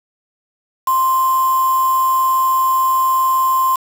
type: tone with quantisation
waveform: sine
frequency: 1046.5 Hz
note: C6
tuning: in tune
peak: -12 dBFS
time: 0.87-3.76 s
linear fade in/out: 5 ms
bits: 4
effects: none